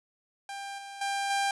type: tone with level steps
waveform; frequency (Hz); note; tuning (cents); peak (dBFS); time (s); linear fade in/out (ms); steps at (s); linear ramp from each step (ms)
sawtooth; 795; G5; +24; -33 / -37 / -25 / -22; 0.49-1.51; 2; 0.78 / 1.01 / 1.3; 5
effects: resampled to 24000 Hz + 10-bit